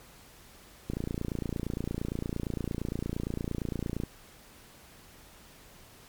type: click train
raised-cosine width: 3 ms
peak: -19 dBFS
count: 91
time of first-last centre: 0.9-4.036 s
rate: 28.7 Hz
effects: pink hiss -54 dBFS RMS until 6.08 s + MP3 96 kbps